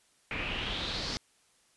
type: noise with low-pass filter sweep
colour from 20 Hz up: pink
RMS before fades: -35 dBFS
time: 0.31-1.17 s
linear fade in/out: 0 ms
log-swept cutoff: 2300 to 5100 Hz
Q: 4.7
effects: white hiss -67 dBFS RMS until 1.76 s + resampled to 24000 Hz